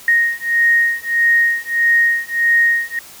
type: beating tone pair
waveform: sine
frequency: 1864.7 / 1866.3 Hz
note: A#6 / A#6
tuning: 0 / +2 cents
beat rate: 1.6 Hz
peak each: -15 dBFS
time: 0.08-2.99 s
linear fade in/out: 2 ms
effects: white hiss -39 dBFS RMS until 3.2 s